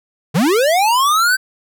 square linear sweep, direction up, 130.81 to 1568 Hz, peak -12 dBFS, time 0.34-1.37 s, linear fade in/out 20 ms, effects none

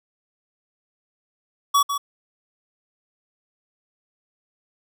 square tone with echo, 1133 Hz, C#6, 37 cents sharp, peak -15 dBFS, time 1.74-1.83 s, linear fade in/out 10 ms, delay 150 ms, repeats 1, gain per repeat -8 dB, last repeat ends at 1.98 s, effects none

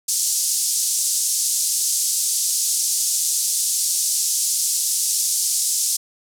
pink band-pass noise, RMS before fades -21 dBFS, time 0.08-5.97 s, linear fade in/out 10 ms, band 5600 to 11000 Hz, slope 24 dB/octave, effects none

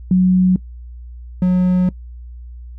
sine / triangle tone pair in turn, 184.2 / 181.98 Hz, F#3 / F#3, -7 / -28 cents, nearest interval unison, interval 21 cents, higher first, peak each -9 / -9 dBFS, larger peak neither, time 0.11-0.56 / 1.42-1.89 s, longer second, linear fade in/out 2 ms, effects noise-tail reverb RT60 0.1 s tail -22 dB re dry + added 60 Hz sine -31 dBFS peak until 2.78 s

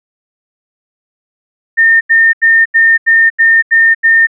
sine tone bursts, 1818 Hz, A#6, 44 cents flat, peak -4 dBFS, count 8, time 1.77-4.271 s, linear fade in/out 20 ms, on 240 ms, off 83 ms, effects none

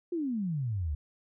sine exponential sweep, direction down, 362.4 to 69 Hz, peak -29 dBFS, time 0.12-0.95 s, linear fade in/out 5 ms, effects none

